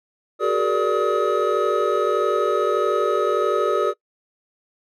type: tone cluster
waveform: triangle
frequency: 376.4 / 418 / 469.7 / 584 / 1269 Hz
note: F#4 / G#4 / A#4 / D5 / D#6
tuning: +30 / +11 / +13 / -10 / +34 cents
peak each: -22 dBFS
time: 0.39-3.94 s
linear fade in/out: 50 ms
effects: noise-tail reverb RT60 0.1 s tail -23 dB re dry